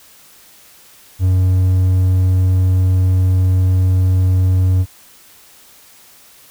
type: tone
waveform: triangle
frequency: 92.5 Hz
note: F#2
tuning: in tune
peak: -8 dBFS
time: 1.19-4.86 s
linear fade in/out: 50 ms
effects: white hiss -45 dBFS RMS until 6.5 s